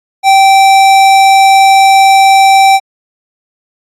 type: tone with hard clipping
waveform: sine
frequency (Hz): 778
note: G5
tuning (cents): -13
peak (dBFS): -4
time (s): 0.23-2.8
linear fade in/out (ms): 50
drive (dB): 17
effects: AAC 64 kbps